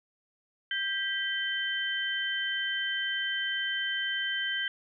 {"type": "tone cluster", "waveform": "sine", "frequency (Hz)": [1586, 1963, 3091], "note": ["G6", "B6", "G7"], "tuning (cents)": [20, -11, -25], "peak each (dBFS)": [-32, -36, -32], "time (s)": [0.71, 4.68], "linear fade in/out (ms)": 2, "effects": []}